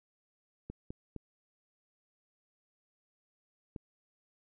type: clicks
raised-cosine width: 3 ms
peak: -28 dBFS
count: 4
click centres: 0.7 / 0.905 / 1.163 / 3.762 s
effects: none